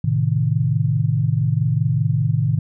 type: chord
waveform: sine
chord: A diminished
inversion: none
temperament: equal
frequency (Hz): 110 / 130.81 / 155.56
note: A2 / C3 / Eb3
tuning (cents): 0 / 0 / 0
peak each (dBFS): -20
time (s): 0.04-2.59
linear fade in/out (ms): 5
effects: none